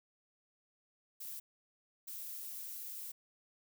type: noise bursts at uneven times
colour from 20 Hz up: violet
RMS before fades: -45 dBFS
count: 2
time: 1.2-1.4 / 2.07-3.12 s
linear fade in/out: 10 ms
effects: none